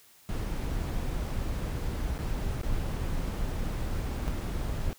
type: noise with dropouts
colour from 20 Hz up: brown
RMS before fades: -31 dBFS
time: 0.29-4.93 s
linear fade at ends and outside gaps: 0 ms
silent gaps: 2.179-2.189 / 2.614-2.633 / 4.28-4.285 s
effects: white hiss -58 dBFS RMS until 4.98 s